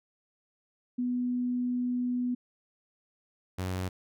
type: tone pair in turn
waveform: sine / sawtooth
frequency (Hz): 247 / 92.52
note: B3 / F#2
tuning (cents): 0 / 0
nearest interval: octave + perfect fourth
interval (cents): 1700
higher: first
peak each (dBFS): -27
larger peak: neither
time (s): 0.98-2.35 / 3.58-3.89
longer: first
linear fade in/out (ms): 10
effects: none